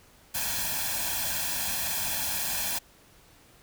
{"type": "noise with comb filter", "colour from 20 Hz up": "white", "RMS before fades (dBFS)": -30, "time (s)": [0.34, 2.79], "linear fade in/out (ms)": 10, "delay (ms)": 1.2, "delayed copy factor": 0.75, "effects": ["pink hiss -57 dBFS RMS until 3.62 s"]}